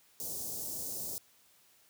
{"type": "band-stop noise", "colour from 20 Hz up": "white", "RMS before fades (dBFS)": -39, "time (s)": [0.2, 1.18], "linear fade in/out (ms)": 0, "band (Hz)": [670, 5400], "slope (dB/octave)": 24, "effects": ["white hiss -65 dBFS RMS until 1.89 s", "high-pass 60 Hz 12 dB/octave"]}